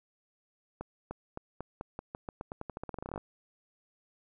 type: accelerating click train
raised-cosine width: 1 ms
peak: -24 dBFS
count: 24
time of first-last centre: 0.81-3.178 s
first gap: 300 ms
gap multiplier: 0.88
effects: none